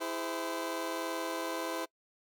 20% pulse chord, E augmented, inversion none, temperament just, 329.6 / 412 / 515 Hz, E4 / G#4 / B#4, 0 / -14 / -28 cents, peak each -32 / -38 / -33 dBFS, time 0-1.86 s, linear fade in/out 20 ms, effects noise-tail reverb RT60 0.1 s tail -24 dB re dry

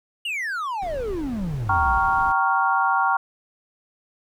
triangle exponential sweep, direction down, 2936 to 51.91 Hz, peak -23 dBFS, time 0.25-1.98 s, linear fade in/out 5 ms
brown noise, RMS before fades -35 dBFS, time 0.82-2.32 s, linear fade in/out 2 ms
sine chord, G half-diminished seventh, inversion none, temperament equal with one note detuned, 776.8 / 932.3 / 1108.7 / 1396.9 Hz, G5 / Bb5 / Db6 / F6, -16 / 0 / 0 / 0 cents, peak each -23 dBFS, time 1.69-3.17 s, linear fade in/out 5 ms
effects none

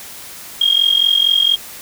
sine tone with amplitude modulation, 3242 Hz, G#7, 42 cents flat, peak -7 dBFS, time 0.61-1.56 s, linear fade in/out 5 ms, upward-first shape sine, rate 44.3 Hz, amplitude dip 80%, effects white hiss -34 dBFS RMS until 1.81 s

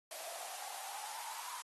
white noise with high-pass filter sweep, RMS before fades -45 dBFS, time 0.11-1.62 s, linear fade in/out 2 ms, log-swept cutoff 640 to 1000 Hz, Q 8.4, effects AAC 32 kbps

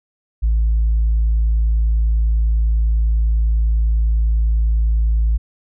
sine tone, 55 Hz, A1, in tune, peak -11 dBFS, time 0.42-5.38 s, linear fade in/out 20 ms, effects tanh soft clip ceiling -10 dBFS

